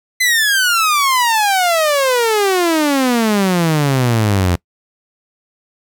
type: exponential sweep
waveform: sawtooth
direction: down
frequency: 2052 to 85.3 Hz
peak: -8 dBFS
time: 0.2-4.56 s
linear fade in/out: 10 ms
effects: noise-tail reverb RT60 0.1 s tail -24 dB re dry